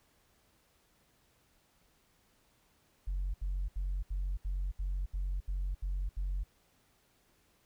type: tone bursts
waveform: sine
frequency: 46.11 Hz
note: F#1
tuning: 5 cents flat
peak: -30 dBFS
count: 10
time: 3.07-6.436 s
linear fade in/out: 10 ms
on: 270 ms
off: 74 ms
effects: tanh soft clip ceiling -29 dBFS + pink hiss -70 dBFS RMS until 7.65 s